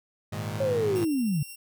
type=chord; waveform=sawtooth; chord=Ab suspended second; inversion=none; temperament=equal; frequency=103.83 / 116.54 / 155.56 Hz; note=Ab2 / Bb2 / Eb3; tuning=0 / 0 / 0 cents; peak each=-29 / -32 / -32 dBFS; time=0.32-1.05 s; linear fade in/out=10 ms
type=linear sweep; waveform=sine; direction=down; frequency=554.4 to 133.1 Hz; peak=-23 dBFS; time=0.6-1.43 s; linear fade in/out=5 ms
type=tone with tremolo; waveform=5% pulse; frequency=2742 Hz; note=F7; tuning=32 cents flat; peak=-30 dBFS; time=0.95-1.56 s; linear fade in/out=10 ms; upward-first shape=sine; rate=13 Hz; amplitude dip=30%
effects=none